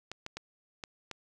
clicks, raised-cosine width 0.2 ms, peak -22 dBFS, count 5, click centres 0.116 / 0.264 / 0.37 / 0.838 / 1.113 s, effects none

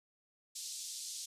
white band-pass noise, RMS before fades -44 dBFS, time 0.55-1.26 s, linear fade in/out 10 ms, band 4000 to 8600 Hz, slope 24 dB/octave, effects resampled to 32000 Hz

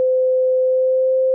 sine tone with pitch glide, 514 to 521.2 Hz, C5 to C5, -31 to -7 cents, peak -13 dBFS, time 0-1.34 s, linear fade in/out 0 ms, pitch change +24 cents, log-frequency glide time 0.62-1.16 s, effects none

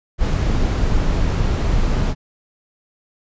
brown noise, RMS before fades -17 dBFS, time 0.18-2.15 s, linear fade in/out 50 ms, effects resampled to 16000 Hz

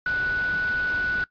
sine tone in noise, 1480 Hz, F#6, in tune, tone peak -22 dBFS, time 0.06-1.24 s, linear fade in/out 2 ms, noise pink, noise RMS -37 dBFS, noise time 0.06-1.24 s, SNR +12 dB, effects noise-tail reverb RT60 0.1 s tail -19 dB re dry + resampled to 11025 Hz

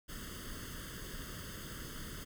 pink noise with comb filter, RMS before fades -45 dBFS, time 0.08-2.25 s, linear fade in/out 20 ms, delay 0.62 ms, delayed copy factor +0.9, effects none

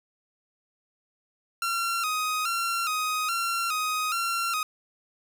sawtooth tone with vibrato, 1309 Hz, E6, 13 cents flat, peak -22 dBFS, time 1.62-4.63 s, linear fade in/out 2 ms, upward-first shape square, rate 1.2 Hz, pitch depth 76 cents each way, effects none

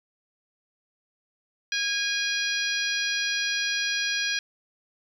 harmonic tone, 820 Hz, G#5, 22 cents flat, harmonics 2 / 3 / 4 / 5 / 6 / 7, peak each -29 / -31 / -32 / -33 / -34 / -34 dBFS, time 1.72-4.39 s, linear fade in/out 2 ms, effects 9-bit

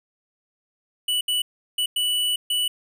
square tone bursts at uneven times, 2960 Hz, F#7, in tune, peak -21 dBFS, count 5, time 1.08-1.21 / 1.28-1.42 / 1.78-1.86 / 1.96-2.36 / 2.5-2.68 s, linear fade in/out 5 ms, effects none

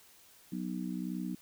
harmonic tone, 61.74 Hz, B1, in tune, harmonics 3 / 4 / 5, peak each -37 / -39 / -41 dBFS, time 0.52-1.35 s, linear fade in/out 5 ms, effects white hiss -60 dBFS RMS until 1.41 s

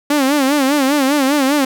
sawtooth tone with vibrato, 279.3 Hz, C#4, 13 cents sharp, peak -8 dBFS, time 0.1-1.65 s, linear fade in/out 5 ms, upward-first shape sine, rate 5 Hz, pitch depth 120 cents each way, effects none

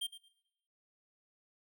square tone with echo, 3178 Hz, G7, 23 cents sharp, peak -35 dBFS, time 0.01-0.07 s, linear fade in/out 10 ms, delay 110 ms, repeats 2, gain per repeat -14 dB, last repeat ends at 0.29 s, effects noise-tail reverb RT60 0.9 s tail -22 dB re dry

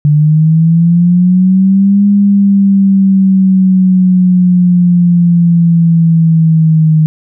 sine linear two-way sweep, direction up then down, 146.83 to 202.7 to 155.7 Hz, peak -4 dBFS, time 0.05-7.06 s, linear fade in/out 0 ms, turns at 2.06 s, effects none

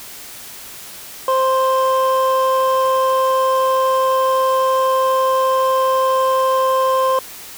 triangle tone pair together, 524 / 1048 Hz, C5 / C6, +2 / +2 cents, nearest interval octave, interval 1200 cents, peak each -14 dBFS, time 1.28-7.19 s, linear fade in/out 2 ms, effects white hiss -35 dBFS RMS until 7.57 s

